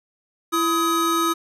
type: tone pair together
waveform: square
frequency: 334.8 / 1264 Hz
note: E4 / D#6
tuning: +27 / +27 cents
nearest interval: octave + major seventh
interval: 2300 cents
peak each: -23 / -21 dBFS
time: 0.52-1.34 s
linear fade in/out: 20 ms
effects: resampled to 32000 Hz + 8-bit